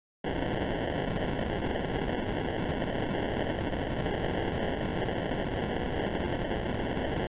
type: noise with sample-and-hold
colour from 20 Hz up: white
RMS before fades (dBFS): -31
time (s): 0.24-7.27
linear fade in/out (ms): 5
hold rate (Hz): 1225
effects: resampled to 8000 Hz